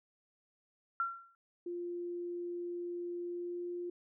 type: tone with exponential decay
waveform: sine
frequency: 1366 Hz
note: F6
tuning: 39 cents flat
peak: -28 dBFS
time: 1-1.35 s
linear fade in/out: 1 ms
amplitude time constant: 76 ms
type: tone with pitch glide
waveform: sine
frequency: 349.2 to 351.2 Hz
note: F4 to F4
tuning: 0 to +10 cents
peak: -37 dBFS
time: 1.66-3.9 s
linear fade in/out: 5 ms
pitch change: +10 cents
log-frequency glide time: 3.19-3.7 s
effects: none